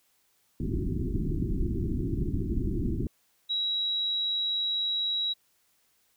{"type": "low-pass noise", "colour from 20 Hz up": "pink", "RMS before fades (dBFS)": -29, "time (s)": [0.6, 3.07], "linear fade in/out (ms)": 2, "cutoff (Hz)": 380, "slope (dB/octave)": 96}
{"type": "tone", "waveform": "sine", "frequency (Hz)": 3872, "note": "B7", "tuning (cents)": -35, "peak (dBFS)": -26, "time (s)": [3.49, 5.34], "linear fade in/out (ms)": 20}
{"effects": ["white hiss -69 dBFS RMS until 6.16 s"]}